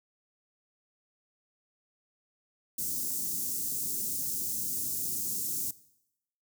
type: band-stop noise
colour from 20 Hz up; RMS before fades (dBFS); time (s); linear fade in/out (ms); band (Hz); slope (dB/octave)
white; -33; 2.78-5.71; 5; 330 to 6100; 24
effects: noise-tail reverb RT60 0.8 s tail -19 dB re dry + high-pass 100 Hz 12 dB/octave